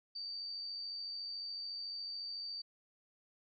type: tone with amplitude modulation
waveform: sine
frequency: 4618 Hz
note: D8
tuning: 30 cents flat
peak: -39 dBFS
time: 0.15-2.62 s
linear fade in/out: 10 ms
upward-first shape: sine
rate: 93.9 Hz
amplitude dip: 30%
effects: none